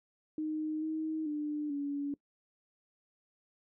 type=tone with pitch steps; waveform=sine; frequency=309.7 / 315.1 / 298.3 / 284.7 Hz; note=D#4 / D#4 / D4 / C#4; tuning=-8 / +22 / +27 / +46 cents; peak=-32 dBFS; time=0.38-2.14 s; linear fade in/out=2 ms; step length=440 ms; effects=noise-tail reverb RT60 0.1 s tail -22 dB re dry